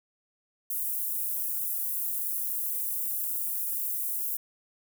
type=high-pass noise; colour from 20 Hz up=pink; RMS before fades=-31 dBFS; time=0.7-4.37 s; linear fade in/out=5 ms; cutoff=12000 Hz; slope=24 dB/octave; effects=none